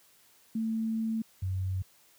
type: tone pair in turn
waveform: sine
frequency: 223.1 / 93.8 Hz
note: A3 / F#2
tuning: +24 / +24 cents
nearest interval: octave + minor third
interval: 1500 cents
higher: first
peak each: -28 dBFS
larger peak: neither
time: 0.55-1.22 / 1.42-1.82 s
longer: first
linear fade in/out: 5 ms
effects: white hiss -62 dBFS RMS until 2.18 s + high-pass 60 Hz 12 dB/octave